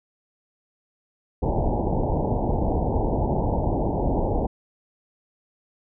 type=low-pass noise; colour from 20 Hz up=pink; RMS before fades=-23 dBFS; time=1.42-4.47 s; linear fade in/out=10 ms; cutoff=920 Hz; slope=96 dB/octave; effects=none